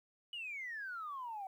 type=exponential sweep; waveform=sine; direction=down; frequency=2960 to 750 Hz; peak=-40 dBFS; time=0.33-1.47 s; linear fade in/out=2 ms; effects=tanh soft clip ceiling -36 dBFS + 12-bit